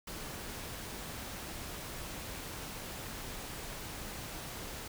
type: noise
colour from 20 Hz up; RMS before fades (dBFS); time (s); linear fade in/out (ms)
pink; -43; 0.07-4.88; 5
effects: none